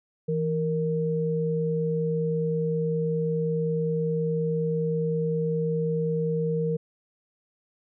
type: tone pair together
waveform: sine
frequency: 163.4 / 464.8 Hz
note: E3 / A#4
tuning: -15 / -5 cents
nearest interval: octave + tritone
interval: 1810 cents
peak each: -26 dBFS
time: 0.28-6.77 s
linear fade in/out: 10 ms
effects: none